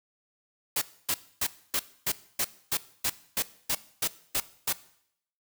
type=noise bursts; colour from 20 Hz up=white; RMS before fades=-27 dBFS; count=13; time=0.76-4.728 s; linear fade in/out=5 ms; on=56 ms; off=270 ms; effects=noise-tail reverb RT60 0.7 s tail -18 dB re dry